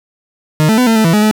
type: tone with pitch steps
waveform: 40% pulse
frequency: 154.1 / 219.6 / 250.9 / 225.1 / 219.5 / 165.1 / 210.8 / 215 Hz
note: D#3 / A3 / B3 / A3 / A3 / E3 / G#3 / A3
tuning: -16 / -3 / +28 / +40 / -4 / +3 / +26 / -40 cents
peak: -7 dBFS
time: 0.6-1.312 s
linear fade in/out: 0 ms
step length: 89 ms
effects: none